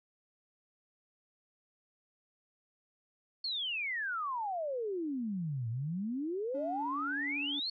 sine exponential two-way sweep, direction down then up, 4435 to 110 to 4435 Hz, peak -33 dBFS, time 3.44-7.7 s, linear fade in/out 5 ms, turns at 5.69 s
triangle tone with vibrato, 285.5 Hz, D4, 49 cents flat, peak -37 dBFS, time 6.54-7.6 s, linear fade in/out 10 ms, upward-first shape sine, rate 16 Hz, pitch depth 17 cents each way
effects none

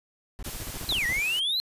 brown noise bursts, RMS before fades -36 dBFS, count 12, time 0.39-1.197 s, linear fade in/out 0 ms, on 37 ms, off 33 ms
white noise, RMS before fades -38 dBFS, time 0.44-1.4 s, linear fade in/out 10 ms
triangle exponential two-way sweep, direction down then up, 4186 to 1864.7 to 4186 Hz, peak -23 dBFS, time 0.89-1.6 s, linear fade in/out 0 ms, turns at 1.06 s
clicks, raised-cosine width 1 ms, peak -21 dBFS, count 2, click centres 0.923 / 0.926 s
effects resampled to 32000 Hz

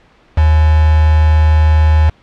sine tone with quantisation, 77.78 Hz, D#2, in tune, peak -6 dBFS, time 0.37-2.1 s, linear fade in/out 10 ms, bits 3, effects pink hiss -48 dBFS RMS until 2.22 s + low-pass 3000 Hz 12 dB/octave

